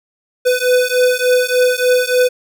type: beating tone pair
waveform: square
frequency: 498.2 / 501.6 Hz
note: B4 / B4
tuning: +15 / +27 cents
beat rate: 3.4 Hz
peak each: -15 dBFS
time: 0.45-2.29 s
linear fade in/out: 20 ms
effects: none